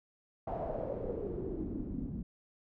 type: noise with low-pass filter sweep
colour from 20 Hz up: pink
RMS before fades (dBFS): -38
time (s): 0.47-2.23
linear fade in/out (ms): 5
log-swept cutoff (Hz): 750 to 210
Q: 5.5
effects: none